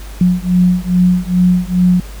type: beating tone pair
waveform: sine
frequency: 179.1 / 181.5 Hz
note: F3 / F#3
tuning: +44 / -33 cents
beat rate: 2.4 Hz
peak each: -12 dBFS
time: 0.21-2 s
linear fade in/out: 2 ms
effects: added 50 Hz sine -27 dBFS peak until 2.2 s + pink hiss -37 dBFS RMS until 2.2 s